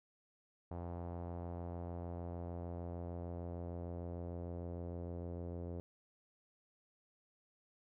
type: tone with low-pass filter sweep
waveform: sawtooth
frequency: 86.6 Hz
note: F2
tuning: 14 cents flat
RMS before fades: -44 dBFS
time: 0.71-5.8 s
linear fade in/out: 0 ms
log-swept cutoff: 790 to 510 Hz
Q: 2
effects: none

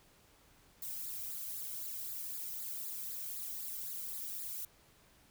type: noise with flanger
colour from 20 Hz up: violet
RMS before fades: -42 dBFS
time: 0.82-4.65 s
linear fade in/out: 2 ms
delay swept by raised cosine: 0.33 to 1.15 ms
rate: 3.9 Hz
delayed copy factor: -0.75
effects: pink hiss -65 dBFS RMS until 5.3 s

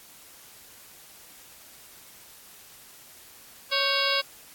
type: harmonic tone with a mistuned harmonic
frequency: 554.4 Hz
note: C#5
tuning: in tune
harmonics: 1 / 2 / 3 / 4 / 5 / 6 / 7 / 8 / 9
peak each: -31 / -31 / -31 / -31 / -31 / -31 / -31 / -31 / -31 dBFS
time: 3.71-4.22 s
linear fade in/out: 20 ms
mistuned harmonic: 3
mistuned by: -110 cents
effects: white hiss -50 dBFS RMS until 4.54 s + AAC 64 kbps

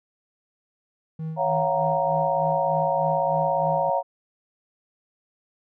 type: tone with tremolo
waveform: triangle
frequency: 159.3 Hz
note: D#3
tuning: 41 cents sharp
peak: -25 dBFS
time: 1.19-3.9 s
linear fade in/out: 5 ms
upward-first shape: sine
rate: 3.3 Hz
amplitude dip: 75%
type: chord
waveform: sine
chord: Gb major seventh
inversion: second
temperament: equal with one note detuned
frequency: 554.4 / 682.5 / 740 / 932.3 Hz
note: Db5 / F5 / Gb5 / Bb5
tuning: 0 / -40 / 0 / 0 cents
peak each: -25 / -26 / -27 / -25 dBFS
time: 1.36-4.03 s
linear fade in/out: 50 ms
effects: none

